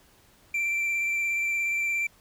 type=tone with vibrato; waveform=triangle; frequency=2349 Hz; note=D7; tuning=in tune; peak=-23 dBFS; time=0.54-2.07 s; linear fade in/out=5 ms; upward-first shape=square; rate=17 Hz; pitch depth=10 cents each way; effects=pink hiss -59 dBFS RMS until 2.2 s